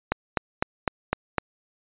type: click train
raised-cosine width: 0.5 ms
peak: -6 dBFS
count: 6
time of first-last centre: 0.12-1.383 s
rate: 3.96 Hz
effects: resampled to 8000 Hz